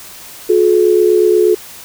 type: tone pair together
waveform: sine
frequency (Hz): 359.7 / 428.1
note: F#4 / A4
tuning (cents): -49 / -47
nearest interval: minor third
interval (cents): 302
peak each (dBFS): -10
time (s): 0.49-1.55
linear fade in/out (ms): 10
effects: white hiss -34 dBFS RMS until 1.84 s